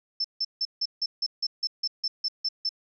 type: tone bursts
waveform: sine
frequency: 5300 Hz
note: E8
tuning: 9 cents sharp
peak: -24 dBFS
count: 13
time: 0.2-2.692 s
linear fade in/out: 5 ms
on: 44 ms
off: 160 ms
effects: none